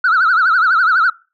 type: tone with vibrato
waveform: sine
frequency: 1396.9 Hz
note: F6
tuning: in tune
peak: -8 dBFS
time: 0.04-1.1 s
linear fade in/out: 5 ms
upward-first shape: triangle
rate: 12 Hz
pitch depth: 190 cents each way
effects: noise-tail reverb RT60 0.3 s tail -22 dB re dry + tanh soft clip ceiling -7 dBFS